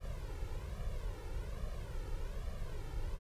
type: noise with flanger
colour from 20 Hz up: brown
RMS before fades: -40 dBFS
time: 0-3.19 s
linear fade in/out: 50 ms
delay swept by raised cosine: 1.7 to 2.26 ms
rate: 1.2 Hz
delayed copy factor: +0.9
effects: resampled to 32000 Hz